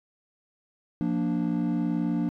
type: chord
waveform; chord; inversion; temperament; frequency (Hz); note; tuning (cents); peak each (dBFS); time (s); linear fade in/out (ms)
triangle; Bb major; second; equal; 174.61 / 233.1 / 293.7; F3 / Bb3 / D4; 0 / 0 / 0; -26; 1.01-2.29; 0
effects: tanh soft clip ceiling -15 dBFS